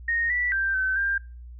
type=tone with pitch steps; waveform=sine; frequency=1857 / 1961 / 1574 / 1531 / 1592 Hz; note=A#6 / B6 / G6 / G6 / G6; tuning=-7 / -13 / +7 / -41 / +26 cents; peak=-22 dBFS; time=0.08-1.18 s; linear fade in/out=5 ms; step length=220 ms; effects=noise-tail reverb RT60 0.3 s tail -21 dB re dry + added 60 Hz sine -39 dBFS peak until 1.59 s